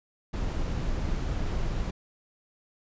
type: noise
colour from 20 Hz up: brown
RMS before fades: -29 dBFS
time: 0.33-1.91 s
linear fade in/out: 10 ms
effects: resampled to 16000 Hz